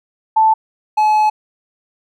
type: tone pair in turn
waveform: sine / triangle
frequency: 879 / 855 Hz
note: A5 / A5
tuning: -2 / -50 cents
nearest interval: unison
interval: 48 cents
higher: first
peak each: -8 dBFS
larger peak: neither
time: 0.36-0.54 / 0.97-1.3 s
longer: second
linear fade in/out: 10 ms
effects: none